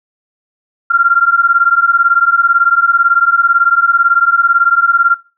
sine beating tone pair, 1374 / 1392 Hz, F6 / F6, -29 / -6 cents, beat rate 18 Hz, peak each -10 dBFS, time 0.9-5.15 s, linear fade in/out 10 ms, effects noise-tail reverb RT60 0.3 s tail -19 dB re dry

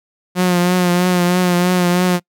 sawtooth tone with vibrato, 178.9 Hz, F3, 42 cents sharp, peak -8 dBFS, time 0.35-2.2 s, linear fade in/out 50 ms, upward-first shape triangle, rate 3.1 Hz, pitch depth 40 cents each way, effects noise-tail reverb RT60 0.1 s tail -25 dB re dry

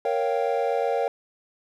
triangle chord, G half-diminished seventh, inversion first, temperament equal, 466.2 / 554.4 / 698.5 / 784 Hz, Bb4 / Db5 / F5 / G5, 0 / 0 / 0 / 0 cents, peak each -24 / -25 / -27 / -27 dBFS, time 0.05-1.08 s, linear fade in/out 2 ms, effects none

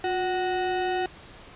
square ring-modulated tone, 554.4 Hz, C#5, in tune, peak -22 dBFS, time 0.04-1.06 s, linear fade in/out 2 ms, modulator 194 Hz, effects pink hiss -47 dBFS RMS until 1.55 s + resampled to 8000 Hz

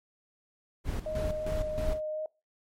brown noise with tremolo, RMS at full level -31 dBFS, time 0.84-2.01 s, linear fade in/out 50 ms, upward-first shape square, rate 3.2 Hz, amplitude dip 70%
sine tone with vibrato, 619 Hz, D#5, 9 cents flat, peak -31 dBFS, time 1.06-2.26 s, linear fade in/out 2 ms, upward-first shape sine, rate 2.7 Hz, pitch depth 11 cents each way
effects noise-tail reverb RT60 0.3 s tail -24 dB re dry + MP3 64 kbps

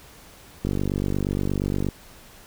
click train, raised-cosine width 3 ms, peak -12 dBFS, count 61, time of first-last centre 0.65-1.887 s, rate 48.5 Hz, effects pink hiss -48 dBFS RMS until 2.46 s

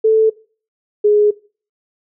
sine tone pair in turn, 440 / 417.4 Hz, A4 / G#4, 0 / +9 cents, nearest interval minor second, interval 91 cents, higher first, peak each -8 dBFS, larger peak neither, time 0.04-0.3 / 1.04-1.31 s, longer second, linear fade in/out 10 ms, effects noise-tail reverb RT60 0.4 s tail -21 dB re dry

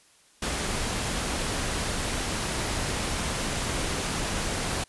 pink noise, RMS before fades -29 dBFS, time 0.42-4.84 s, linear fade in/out 5 ms, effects white hiss -59 dBFS RMS until 4.88 s + resampled to 24000 Hz

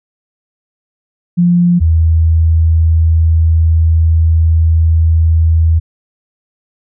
sine tone pair in turn, 174.9 / 81.24 Hz, F3 / E2, +3 / -25 cents, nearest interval octave + minor second, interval 1328 cents, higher first, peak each -6 dBFS, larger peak neither, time 1.37-1.8 / 1.8-5.8 s, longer second, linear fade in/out 20 ms, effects none

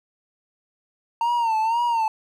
triangle tone with vibrato, 915 Hz, A#5, 32 cents flat, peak -17 dBFS, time 1.21-2.08 s, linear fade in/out 2 ms, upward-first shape sine, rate 2 Hz, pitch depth 83 cents each way, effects none

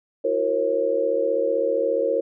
sine tone cluster, 331 / 367.3 / 466.8 / 542 Hz, E4 / F#4 / A#4 / C#5, +7 / -13 / +2 / -39 cents, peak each -30 / -30 / -23 / -22 dBFS, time 0.24-2.21 s, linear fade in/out 10 ms, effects none

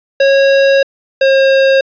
square tone pair in turn, 548 / 538 Hz, C#5 / C5, -20 / +48 cents, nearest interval unison, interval 32 cents, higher first, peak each -7 dBFS, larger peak neither, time 0.2-0.83 / 1.21-1.81 s, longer first, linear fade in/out 5 ms, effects resampled to 11025 Hz + 7-bit

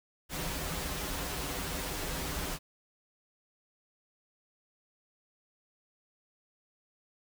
pink noise with comb filter, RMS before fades -36 dBFS, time 0.29-2.59 s, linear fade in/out 50 ms, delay 9 ms, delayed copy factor -0.7, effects none

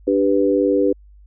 sine chord, G major, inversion second, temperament equal, 293.7 / 392 / 493.9 Hz, D4 / G4 / B4, 0 / 0 / 0 cents, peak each -18 dBFS, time 0.07-0.93 s, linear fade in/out 10 ms, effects added 50 Hz sine -43 dBFS peak until 1.26 s

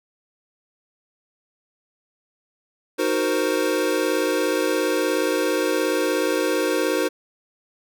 square chord, C half-diminished seventh, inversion first, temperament equal, 311.1 / 370 / 466.2 / 523.3 Hz, Eb4 / Gb4 / Bb4 / C5, 0 / 0 / 0 / 0 cents, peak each -26 dBFS, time 2.98-7.09 s, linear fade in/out 20 ms, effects none

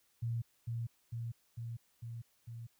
sine tone with echo, 116.54 Hz, A#2, in tune, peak -33 dBFS, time 0.22-0.42 s, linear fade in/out 10 ms, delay 450 ms, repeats 5, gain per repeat -2 dB, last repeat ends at 2.67 s, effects white hiss -73 dBFS RMS until 2.79 s

